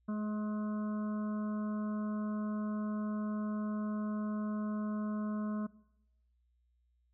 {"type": "harmonic tone with a mistuned harmonic", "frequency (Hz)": 211.8, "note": "G#3", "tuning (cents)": 34, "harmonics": [1, 2, 3, 5, 6, 7], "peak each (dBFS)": [-33, -51, -48, -49, -52, -56], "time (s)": [0.08, 5.67], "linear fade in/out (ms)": 10, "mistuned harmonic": 2, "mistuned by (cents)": -19, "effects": ["noise-tail reverb RT60 0.9 s tail -21 dB re dry", "added 60 Hz sine -70 dBFS peak until 7.13 s"]}